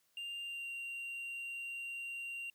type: tone with pitch glide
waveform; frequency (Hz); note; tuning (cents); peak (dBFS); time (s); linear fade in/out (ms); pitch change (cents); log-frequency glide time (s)
triangle; 2794 to 2765; F7 to F7; 0 to -18; -39; 0.17-2.5; 2; -18; 0.42-0.68
effects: white hiss -75 dBFS RMS until 2.54 s + high-pass 60 Hz 12 dB/octave